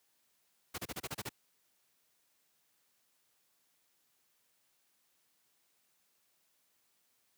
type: noise bursts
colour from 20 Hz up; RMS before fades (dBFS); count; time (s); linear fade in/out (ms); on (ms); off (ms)
pink; -39; 8; 0.74-1.293; 10; 42; 31
effects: white hiss -75 dBFS RMS until 7.37 s + high-pass 100 Hz 12 dB/octave

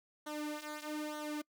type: tone with flanger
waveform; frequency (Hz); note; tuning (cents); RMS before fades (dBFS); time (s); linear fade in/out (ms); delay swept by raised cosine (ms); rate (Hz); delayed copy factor
sawtooth; 301.3; D4; +44; -41; 0.26-1.42; 10; 0.4 to 3.7; 1.1; -0.8
effects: noise-tail reverb RT60 0.1 s tail -25 dB re dry

